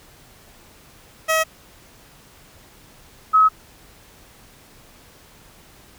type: tone pair in turn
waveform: 15% pulse / sine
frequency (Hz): 639 / 1280.7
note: D#5 / D#6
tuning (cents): +46 / +50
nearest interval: octave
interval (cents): 1204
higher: second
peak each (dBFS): -10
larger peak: neither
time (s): 1.28-1.44 / 3.33-3.49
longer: neither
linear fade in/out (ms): 20
effects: pink hiss -49 dBFS RMS until 5.98 s